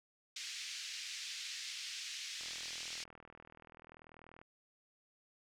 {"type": "band-pass noise", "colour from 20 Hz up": "white", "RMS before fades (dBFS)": -45, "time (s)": [0.36, 3.04], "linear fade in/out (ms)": 5, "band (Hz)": [2000, 6100], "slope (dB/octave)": 24}
{"type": "click train", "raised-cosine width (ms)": 0.5, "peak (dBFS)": -40, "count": 82, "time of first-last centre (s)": [2.41, 4.415], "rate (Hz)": 40.4}
{"effects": []}